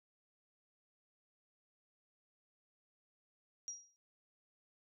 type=tone with exponential decay; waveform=sine; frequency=5710 Hz; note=F8; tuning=37 cents sharp; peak=-38 dBFS; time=3.68-3.96 s; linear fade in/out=0 ms; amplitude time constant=60 ms; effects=none